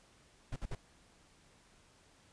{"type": "noise bursts", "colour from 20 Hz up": "brown", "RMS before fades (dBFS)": -38, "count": 3, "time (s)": [0.52, 0.751], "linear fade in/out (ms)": 5, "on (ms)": 41, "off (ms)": 54, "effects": ["pink hiss -65 dBFS RMS until 2.32 s", "resampled to 22050 Hz"]}